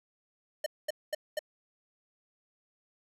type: tone bursts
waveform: square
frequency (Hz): 607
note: D#5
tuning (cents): -43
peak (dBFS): -30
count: 4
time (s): 0.64-1.392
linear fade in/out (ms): 5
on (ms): 23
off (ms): 220
effects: resampled to 32000 Hz + 10-bit